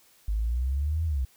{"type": "exponential two-way sweep", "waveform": "sine", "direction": "up then down", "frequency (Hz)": [50.7, 83.2, 61.5], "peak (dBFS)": -24, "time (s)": [0.28, 1.25], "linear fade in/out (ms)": 5, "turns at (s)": 1.05, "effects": ["white hiss -60 dBFS RMS until 1.36 s"]}